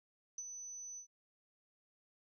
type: tone with ADSR envelope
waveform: sine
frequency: 6000 Hz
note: F#8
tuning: 23 cents sharp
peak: -39 dBFS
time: 0.38-1.07 s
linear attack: 3 ms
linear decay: 44 ms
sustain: -6 dB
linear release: 93 ms
effects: none